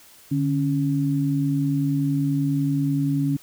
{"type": "tone pair together", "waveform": "sine", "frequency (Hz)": [146.83, 277.2], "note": ["D3", "C#4"], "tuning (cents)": [0, 0], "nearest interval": "major seventh", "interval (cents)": 1100, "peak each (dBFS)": -22, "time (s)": [0.31, 3.37], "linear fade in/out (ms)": 10, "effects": ["white hiss -50 dBFS RMS until 3.42 s"]}